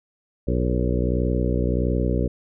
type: harmonic tone with a mistuned harmonic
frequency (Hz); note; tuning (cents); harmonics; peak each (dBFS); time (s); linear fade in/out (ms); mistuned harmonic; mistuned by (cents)
61.5; B1; -7; 1 / 2 / 3 / 4 / 5 / 6 / 7 / 8 / 9; -23 / -26 / -28 / -29 / -30 / -31 / -31 / -32 / -33; 0.47-2.28; 10; 8; -33
effects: none